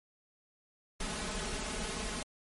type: noise with comb filter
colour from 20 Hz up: pink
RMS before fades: -37 dBFS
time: 1-2.23 s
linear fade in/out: 5 ms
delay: 4.7 ms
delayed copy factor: +0.75
effects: MP3 48 kbps